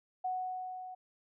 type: tone with level ramp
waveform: sine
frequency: 740 Hz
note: F#5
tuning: in tune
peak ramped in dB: -31 to -43 dBFS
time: 0.24-0.95 s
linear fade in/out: 10 ms
effects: none